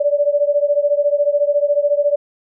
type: beating tone pair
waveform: sine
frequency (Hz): 575 / 589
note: D5 / D5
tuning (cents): -37 / +5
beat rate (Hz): 14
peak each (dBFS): -15 / -17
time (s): 0-2.16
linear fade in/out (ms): 10
effects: none